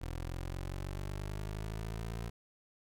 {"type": "linear sweep", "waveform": "20% pulse", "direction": "up", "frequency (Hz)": [41.32, 57.7], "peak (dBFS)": -33, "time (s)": [0.01, 2.3], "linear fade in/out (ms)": 10, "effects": []}